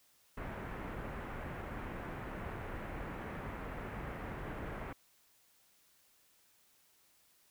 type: low-pass noise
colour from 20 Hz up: pink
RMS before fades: -43 dBFS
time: 0.37-4.93 s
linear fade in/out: 5 ms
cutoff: 2100 Hz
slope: 24 dB/octave
effects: white hiss -69 dBFS RMS until 7.5 s